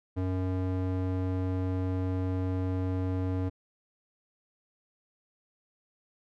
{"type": "tone with band-pass filter", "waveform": "square", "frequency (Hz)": 92.5, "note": "F#2", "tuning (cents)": 0, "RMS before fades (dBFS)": -30, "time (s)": [0.16, 3.5], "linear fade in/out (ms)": 20, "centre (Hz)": 250, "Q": 0.66, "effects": []}